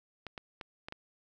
clicks, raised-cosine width 0.3 ms, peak -25 dBFS, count 5, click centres 0.267 / 0.378 / 0.612 / 0.885 / 0.924 s, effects none

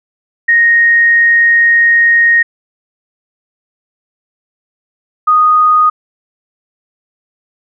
sine tone pair in turn, 1864.7 / 1239.6 Hz, A#6 / D#6, 0 / -7 cents, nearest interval perfect fifth, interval 707 cents, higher first, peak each -5 dBFS, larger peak neither, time 0.48-2.43 / 5.27-5.9 s, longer first, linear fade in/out 10 ms, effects none

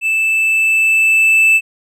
triangle tone with level ramp, 2637 Hz, E7, in tune, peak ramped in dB -11 to -5 dBFS, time 0.01-1.61 s, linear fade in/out 50 ms, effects none

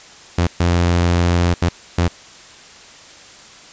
sawtooth tone bursts at uneven times, 86.9 Hz, F2, 8 cents flat, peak -9 dBFS, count 4, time 0.38-0.47 / 0.6-1.54 / 1.62-1.69 / 1.98-2.08 s, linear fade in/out 5 ms, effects white hiss -41 dBFS RMS until 3.72 s + resampled to 16000 Hz

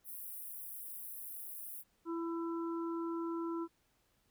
white high-pass noise, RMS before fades -46 dBFS, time 0.04-1.84 s, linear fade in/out 50 ms, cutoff 10000 Hz, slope 48 dB/octave
harmonic tone, 333.8 Hz, E4, 22 cents sharp, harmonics 1 / 3 / 4, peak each -36 / -46 / -48 dBFS, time 2.05-3.68 s, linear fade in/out 50 ms
effects pink hiss -75 dBFS RMS until 4.3 s

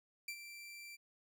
sawtooth tone with ADSR envelope, 2349 Hz, D7, in tune, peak -36 dBFS, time 0.28-0.97 s, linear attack 4 ms, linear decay 68 ms, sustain -10 dB, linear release 25 ms, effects none

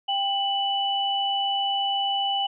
sine tone pair together, 792.5 / 2973 Hz, G5 / F#7, +19 / +8 cents, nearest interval octave + major seventh, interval 2289 cents, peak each -25 dBFS, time 0.08-2.47 s, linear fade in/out 10 ms, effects none

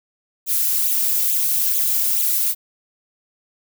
violet noise with flanger, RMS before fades -19 dBFS, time 0.46-2.55 s, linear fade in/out 50 ms, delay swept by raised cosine 0.28 to 2.78 ms, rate 2.3 Hz, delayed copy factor +0.8, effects none

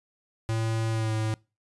square tone with pitch glide, 112.5 to 109.61 Hz, A2 to A2, +39 to -6 cents, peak -26 dBFS, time 0.49-1.34 s, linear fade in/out 0 ms, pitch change -45 cents, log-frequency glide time 0.91-1.13 s, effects noise-tail reverb RT60 0.3 s tail -25 dB re dry + resampled to 24000 Hz

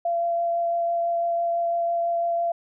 sine tone with vibrato, 683 Hz, F5, 39 cents flat, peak -21 dBFS, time 0.05-2.52 s, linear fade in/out 5 ms, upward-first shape triangle, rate 6 Hz, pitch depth 10 cents each way, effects none

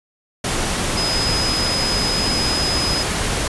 sine tone in noise, 5040 Hz, D#8, 21 cents sharp, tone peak -20 dBFS, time 0.97-3.03 s, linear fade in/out 5 ms, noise pink, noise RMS -21 dBFS, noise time 0.44-3.48 s, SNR -2 dB, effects resampled to 24000 Hz

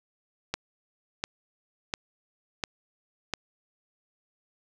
click train, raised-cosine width 0.2 ms, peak -11 dBFS, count 5, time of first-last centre 0.54-3.337 s, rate 1.43 Hz, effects none

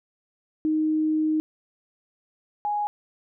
sine tone pair in turn, 311.1 / 830.5 Hz, D#4 / G#5, 0 / 0 cents, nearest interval octave + perfect fourth, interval 1700 cents, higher second, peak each -20 / -23 dBFS, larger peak first, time 0.65-1.4 / 2.65-2.87 s, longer first, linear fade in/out 0 ms, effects none

